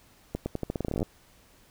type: accelerating click train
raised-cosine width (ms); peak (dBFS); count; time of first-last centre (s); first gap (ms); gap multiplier
2; -16; 17; 0.35-1.029; 110; 0.85
effects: pink hiss -59 dBFS RMS until 1.7 s